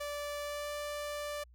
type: tone with pitch glide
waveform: sawtooth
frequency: 583 to 587.7 Hz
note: D5 to D5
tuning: -13 to +1 cents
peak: -33 dBFS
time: 0-1.44 s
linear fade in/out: 10 ms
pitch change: +14 cents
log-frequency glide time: 0.42-0.72 s
effects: added 60 Hz sine -56 dBFS peak until 1.54 s